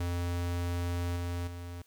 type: tone with level steps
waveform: square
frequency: 87.31 Hz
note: F2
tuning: in tune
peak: -31 / -33 / -40 dBFS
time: 0-1.82 s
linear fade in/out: 5 ms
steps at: 1.16 / 1.47 s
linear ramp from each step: 5 ms
effects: white hiss -67 dBFS RMS until 1.86 s